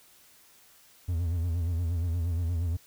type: tone with vibrato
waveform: triangle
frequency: 85 Hz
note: F2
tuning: 46 cents flat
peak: -24 dBFS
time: 1.08-2.77 s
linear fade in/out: 10 ms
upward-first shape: sine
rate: 8.5 Hz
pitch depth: 85 cents each way
effects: white hiss -58 dBFS RMS until 2.86 s